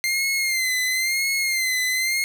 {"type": "tone with vibrato", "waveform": "sawtooth", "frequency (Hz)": 2093, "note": "C7", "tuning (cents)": 0, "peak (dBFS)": -17, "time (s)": [0.04, 2.24], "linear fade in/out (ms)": 0, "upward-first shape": "sine", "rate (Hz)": 0.98, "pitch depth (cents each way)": 67, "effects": []}